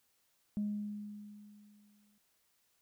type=tone with exponential decay; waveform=sine; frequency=207.7 Hz; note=G#3; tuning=in tune; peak=-30 dBFS; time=0.57-2.18 s; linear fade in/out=0 ms; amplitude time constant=350 ms; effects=tanh soft clip ceiling -28 dBFS + white hiss -75 dBFS RMS until 2.81 s